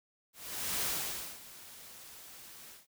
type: noise with ADSR envelope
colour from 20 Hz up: white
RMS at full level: -33 dBFS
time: 0.33-2.87 s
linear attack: 480 ms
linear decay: 570 ms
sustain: -18 dB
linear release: 160 ms
effects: none